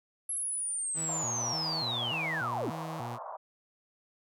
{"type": "linear sweep", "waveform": "sine", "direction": "down", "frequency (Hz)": [11175, 196], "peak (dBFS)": -31, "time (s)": [0.29, 2.7], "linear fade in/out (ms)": 5}
{"type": "tone with vibrato", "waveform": "sawtooth", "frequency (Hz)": 138.59, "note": "C#3", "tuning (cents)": 0, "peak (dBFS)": -34, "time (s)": [0.94, 3.19], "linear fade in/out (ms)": 50, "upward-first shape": "square", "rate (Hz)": 1.7, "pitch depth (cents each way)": 260}
{"type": "band-pass noise", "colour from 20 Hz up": "white", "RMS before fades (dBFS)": -41, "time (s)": [1.08, 3.37], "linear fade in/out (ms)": 10, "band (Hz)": [590, 1100], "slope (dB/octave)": 48}
{"effects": []}